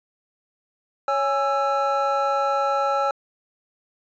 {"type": "tone cluster", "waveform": "triangle", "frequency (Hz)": [556, 827, 1332], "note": ["C#5", "G#5", "E6"], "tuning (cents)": [5, -8, 18], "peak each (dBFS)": -22, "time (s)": [1.08, 3.11], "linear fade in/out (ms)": 2, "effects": ["resampled to 16000 Hz"]}